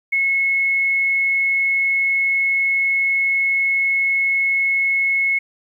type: tone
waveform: sine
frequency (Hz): 2184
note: C#7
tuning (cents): -26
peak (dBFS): -15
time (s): 0.12-5.39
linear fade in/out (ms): 10
effects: 9-bit